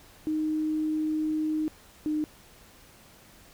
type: tone pair in turn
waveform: sine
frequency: 310 / 305.2 Hz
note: D#4 / D#4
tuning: -6 / -33 cents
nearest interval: unison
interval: 27 cents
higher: first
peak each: -25 dBFS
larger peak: neither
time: 0.27-1.68 / 2.06-2.24 s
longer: first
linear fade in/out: 0 ms
effects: pink hiss -54 dBFS RMS until 3.53 s